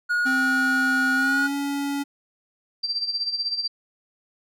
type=tone; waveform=triangle; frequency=1445 Hz; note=F#6; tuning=41 cents flat; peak=-18 dBFS; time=0.09-1.48 s; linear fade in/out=20 ms
type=tone with pitch glide; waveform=square; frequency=261.6 to 282 Hz; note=C4 to C#4; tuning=0 to +30 cents; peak=-25 dBFS; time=0.25-2.04 s; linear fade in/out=20 ms; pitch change=+130 cents; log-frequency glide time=1.14-1.54 s
type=tone with tremolo; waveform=sine; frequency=4699 Hz; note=D8; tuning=in tune; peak=-21 dBFS; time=2.83-3.68 s; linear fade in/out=10 ms; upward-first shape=sine; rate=16 Hz; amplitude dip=70%
effects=none